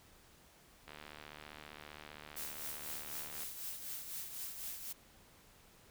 click train, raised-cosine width 0.3 ms, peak -33 dBFS, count 193, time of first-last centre 0.88-3.433 s, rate 75.2 Hz
blue noise with tremolo, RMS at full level -42 dBFS, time 2.36-4.93 s, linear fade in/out 10 ms, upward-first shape triangle, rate 4 Hz, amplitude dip 60%
effects pink hiss -63 dBFS RMS until 5.9 s

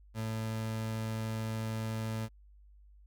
30% pulse tone, 110.8 Hz, A2, 13 cents sharp, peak -31 dBFS, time 0.14-2.29 s, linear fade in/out 50 ms, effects added 50 Hz sine -55 dBFS peak until 3.06 s

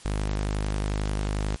sawtooth tone, 51.2 Hz, G#1, 24 cents flat, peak -21 dBFS, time 0.05-1.56 s, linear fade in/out 0 ms, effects white hiss -49 dBFS RMS until 1.6 s + MP3 48 kbps

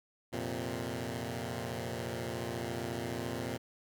10% pulse chord, F suspended fourth, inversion none, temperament equal, 87.31 / 116.54 / 130.81 Hz, F2 / Bb2 / C3, 0 / 0 / 0 cents, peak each -34 / -30 / -33 dBFS, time 0.32-3.58 s, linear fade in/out 20 ms, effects none

